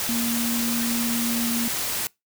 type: tone in noise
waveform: sine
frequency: 234.3 Hz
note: A#3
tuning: 9 cents sharp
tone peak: -24 dBFS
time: 0.09-1.68 s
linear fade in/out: 0 ms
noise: white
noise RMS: -27 dBFS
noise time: 0-2.07 s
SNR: 0 dB
effects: noise-tail reverb RT60 0.2 s tail -24 dB re dry